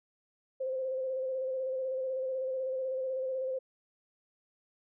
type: tone with vibrato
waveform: sine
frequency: 522 Hz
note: C5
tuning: 4 cents flat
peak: -31 dBFS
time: 0.6-3.59 s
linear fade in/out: 10 ms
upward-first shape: square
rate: 16 Hz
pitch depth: 24 cents each way
effects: none